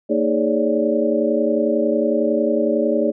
sine tone cluster, 230 / 311.3 / 413.9 / 555 / 586 Hz, A#3 / D#4 / G#4 / C#5 / D5, -23 / +1 / -6 / +2 / -4 cents, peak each -22 dBFS, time 0.09-3.12 s, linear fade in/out 20 ms, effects none

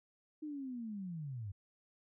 sine linear sweep, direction down, 311.1 to 92.7 Hz, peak -40 dBFS, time 0.42-1.52 s, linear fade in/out 10 ms, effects none

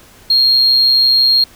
triangle tone, 4242 Hz, C8, 23 cents sharp, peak -5 dBFS, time 0.3-1.44 s, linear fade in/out 5 ms, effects tanh soft clip ceiling -5 dBFS + pink hiss -43 dBFS RMS until 1.55 s

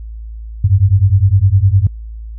sine beating tone pair, 92.5 / 102.3 Hz, F#2 / G#2, 0 / -26 cents, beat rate 9.8 Hz, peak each -10 dBFS, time 0.64-1.87 s, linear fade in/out 5 ms, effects added 55 Hz sine -25 dBFS peak until 2.38 s

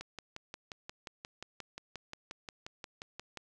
click train, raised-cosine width 0.2 ms, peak -25 dBFS, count 20, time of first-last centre 0.01-3.373 s, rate 5.65 Hz, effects none

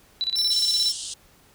sine tone with tremolo, 3961 Hz, B7, 4 cents sharp, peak -21 dBFS, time 0.21-0.9 s, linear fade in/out 0 ms, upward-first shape square, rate 17 Hz, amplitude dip 80%
45% pulse tone, 5390 Hz, E8, 38 cents sharp, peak -22 dBFS, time 0.35-0.93 s, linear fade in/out 20 ms
white band-pass noise, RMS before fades -34 dBFS, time 0.51-1.14 s, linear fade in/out 5 ms, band 2900 to 9400 Hz, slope 96 dB/octave
effects pink hiss -56 dBFS RMS until 1.54 s

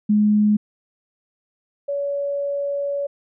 sine tone pair in turn, 210 / 566 Hz, G#3 / C#5, +19 / +36 cents, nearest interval octave + perfect fourth, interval 1717 cents, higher second, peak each -13 / -21 dBFS, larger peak first, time 0.09-0.57 / 1.88-3.07 s, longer second, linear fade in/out 10 ms, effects none

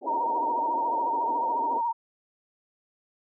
white band-pass noise, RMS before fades -36 dBFS, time 0.01-1.82 s, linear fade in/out 50 ms, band 250 to 810 Hz, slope 96 dB/octave
sine tone with vibrato, 932.3 Hz, A#5, in tune, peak -24 dBFS, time 0.06-1.93 s, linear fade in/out 20 ms, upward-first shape triangle, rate 14 Hz, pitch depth 61 cents each way
effects none

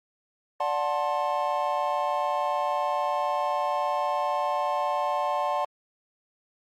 triangle chord, D dominant seventh, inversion none, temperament just, 587.3 / 734.2 / 881 / 1057.2 Hz, D5 / F#5 / A5 / C6, 0 / -14 / +2 / +18 cents, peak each -28 dBFS, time 0.6-5.65 s, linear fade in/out 5 ms, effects Opus 48 kbps

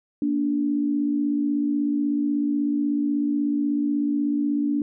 sine tone pair together, 234 / 290.3 Hz, A#3 / D4, +7 / -20 cents, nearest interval major third, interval 373 cents, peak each -27 / -21 dBFS, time 0.22-4.82 s, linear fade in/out 2 ms, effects none

